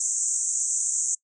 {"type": "band-pass noise", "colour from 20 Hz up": "pink", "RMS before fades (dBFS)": -26, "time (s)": [0, 1.15], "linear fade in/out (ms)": 5, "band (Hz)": [6300, 8300], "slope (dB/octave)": 96, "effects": ["noise-tail reverb RT60 0.1 s tail -23 dB re dry"]}